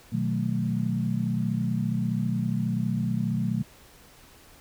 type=chord; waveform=sine; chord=B dominant seventh; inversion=none; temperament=equal; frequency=123.47 / 155.56 / 185 / 220 Hz; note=B2 / D#3 / F#3 / A3; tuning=0 / 0 / 0 / 0 cents; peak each=-29 / -32 / -29 / -29 dBFS; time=0.12-3.63 s; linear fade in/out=10 ms; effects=pink hiss -53 dBFS RMS until 4.6 s